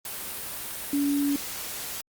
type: tone in noise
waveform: sine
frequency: 284.4 Hz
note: C#4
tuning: 45 cents sharp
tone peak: -22 dBFS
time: 0.93-1.36 s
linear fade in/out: 2 ms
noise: white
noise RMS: -35 dBFS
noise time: 0.05-2.01 s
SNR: +10 dB
effects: Opus 32 kbps